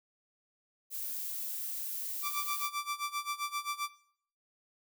violet noise, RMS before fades -38 dBFS, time 0.9-2.7 s, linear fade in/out 50 ms
sawtooth tone with tremolo, 1170 Hz, D6, 7 cents flat, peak -28 dBFS, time 2.22-3.9 s, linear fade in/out 50 ms, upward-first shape sine, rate 7.6 Hz, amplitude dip 85%
effects noise-tail reverb RT60 0.6 s tail -17 dB re dry

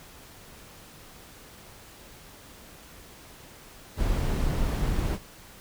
brown noise, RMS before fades -26 dBFS, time 3.96-5.19 s, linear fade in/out 50 ms, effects pink hiss -49 dBFS RMS until 5.6 s

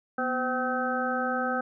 harmonic tone with a mistuned harmonic, 256.6 Hz, C4, 34 cents flat, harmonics 1 / 2 / 3 / 5 / 6, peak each -32 / -32 / -32 / -32 / -32 dBFS, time 0.18-1.61 s, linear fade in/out 5 ms, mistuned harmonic 1, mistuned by -79 cents, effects none

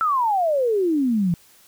sine exponential sweep, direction down, 1350 to 164.81 Hz, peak -17 dBFS, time 0.01-1.34 s, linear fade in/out 0 ms, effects white hiss -53 dBFS RMS until 1.67 s

